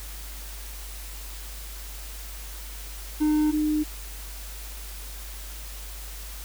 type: tone pair in turn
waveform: triangle / sine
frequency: 304.1 / 304.1 Hz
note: D#4 / D#4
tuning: -40 / -40 cents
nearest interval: unison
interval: 0 cents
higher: neither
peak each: -17 / -21 dBFS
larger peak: first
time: 3.2-3.52 / 3.52-3.84 s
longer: neither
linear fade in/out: 20 ms
effects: added 50 Hz sine -37 dBFS peak until 6.44 s + white hiss -42 dBFS RMS until 6.44 s